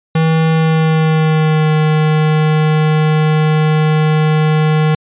square tone with pitch glide, 160.7 to 154.78 Hz, E3 to D#3, -44 to -9 cents, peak -10 dBFS, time 0.15-4.95 s, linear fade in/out 5 ms, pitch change -65 cents, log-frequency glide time 0.51-1.72 s, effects resampled to 8000 Hz

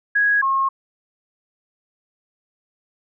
sine tone pair in turn, 1659 / 1080.1 Hz, G#6 / C#6, -2 / -45 cents, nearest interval perfect fifth, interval 743 cents, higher first, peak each -14 / -16 dBFS, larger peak first, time 0.15-0.42 / 0.42-0.69 s, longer neither, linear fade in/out 10 ms, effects none

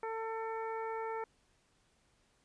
harmonic tone, 447.5 Hz, A4, 29 cents sharp, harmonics 1 / 2 / 3 / 4 / 5, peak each -39 / -40 / -46 / -51 / -52 dBFS, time 0.03-1.24 s, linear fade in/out 2 ms, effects pink hiss -72 dBFS RMS until 2.44 s + resampled to 22050 Hz

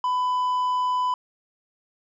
triangle tone, 1000 Hz, B5, 21 cents sharp, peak -19 dBFS, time 0.04-1.14 s, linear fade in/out 2 ms, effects resampled to 16000 Hz

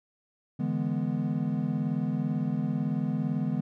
triangle chord, E dominant seventh, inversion third, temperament equal, 146.83 / 164.81 / 207.7 / 246.9 Hz, D3 / E3 / G#3 / B3, 0 / 0 / 0 / 0 cents, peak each -30 dBFS, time 0.59-3.61 s, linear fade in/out 10 ms, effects none

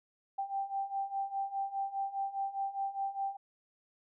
sine beating tone pair, 783 / 787.9 Hz, G5 / G5, -2 / +9 cents, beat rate 4.9 Hz, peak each -38 / -35 dBFS, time 0.38-3.37 s, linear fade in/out 10 ms, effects none

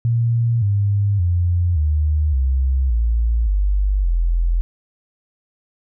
sine tone with pitch steps, 116.9 / 101.18 / 87.58 / 75.8 / 65.61 / 56.79 / 49.15 / 42.54 Hz, A#2 / G#2 / F2 / D#2 / C2 / A#1 / G1 / F1, +5 / -45 / +5 / -45 / +5 / -45 / +5 / -45 cents, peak -14 dBFS, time 0.05-4.61 s, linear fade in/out 0 ms, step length 570 ms, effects none

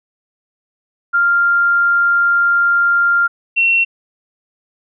sine tone pair in turn, 1395 / 2720 Hz, F6 / F7, -2 / -46 cents, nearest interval octave, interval 1156 cents, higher second, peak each -10 dBFS, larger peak neither, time 1.13-3.28 / 3.56-3.85 s, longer first, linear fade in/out 20 ms, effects none

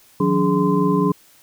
sine tone cluster, 158.9 / 183.1 / 285.6 / 417.4 / 1033 Hz, D#3 / F#3 / D4 / G#4 / C6, +37 / -18 / -48 / +9 / -22 cents, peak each -24 / -19 / -20 / -21 / -23 dBFS, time 0.2-1.12 s, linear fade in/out 5 ms, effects white hiss -52 dBFS RMS until 1.42 s

